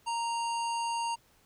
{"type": "harmonic tone", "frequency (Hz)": 930, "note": "A#5", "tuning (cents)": -4, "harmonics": [1, 3, 5, 7, 9, 10], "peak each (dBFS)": [-30, -40, -44, -47, -49, -50], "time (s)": [0.06, 1.16], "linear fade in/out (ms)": 20, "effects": ["pink hiss -65 dBFS RMS until 1.45 s"]}